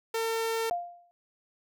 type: tone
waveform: sawtooth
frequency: 452.4 Hz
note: A4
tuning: 48 cents sharp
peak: -24 dBFS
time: 0.14-0.7 s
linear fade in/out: 5 ms
type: tone with exponential decay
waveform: sine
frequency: 698.5 Hz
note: F5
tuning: in tune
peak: -24 dBFS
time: 0.71-1.11 s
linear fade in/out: 0 ms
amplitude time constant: 85 ms
effects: none